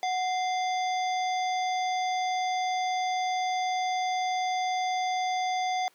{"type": "harmonic tone with a mistuned harmonic", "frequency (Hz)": 694, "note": "F5", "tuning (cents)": -11, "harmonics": [1, 3, 5, 7, 9], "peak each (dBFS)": [-26, -36, -40, -43, -45], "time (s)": [0.03, 5.88], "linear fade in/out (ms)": 0, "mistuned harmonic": 1, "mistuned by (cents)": 110, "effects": ["pink hiss -63 dBFS RMS until 5.94 s", "high-pass 400 Hz 12 dB/octave"]}